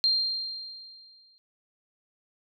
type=tone with exponential decay; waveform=sine; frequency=4186 Hz; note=C8; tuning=in tune; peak=-19 dBFS; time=0.04-1.38 s; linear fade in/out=0 ms; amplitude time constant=290 ms; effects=none